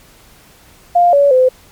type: tone with pitch steps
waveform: sine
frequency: 701 / 567 / 512 Hz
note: F5 / C#5 / C5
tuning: +6 / +39 / -38 cents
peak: -6 dBFS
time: 0.95-1.49 s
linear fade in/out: 10 ms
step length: 180 ms
effects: pink hiss -45 dBFS RMS until 1.71 s + MP3 96 kbps